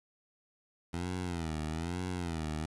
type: tone with vibrato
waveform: 15% pulse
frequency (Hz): 84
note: E2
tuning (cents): +33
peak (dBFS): -28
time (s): 0.93-2.66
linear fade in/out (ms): 10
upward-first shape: sine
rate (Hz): 1.1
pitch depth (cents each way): 150
effects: resampled to 24000 Hz + 9-bit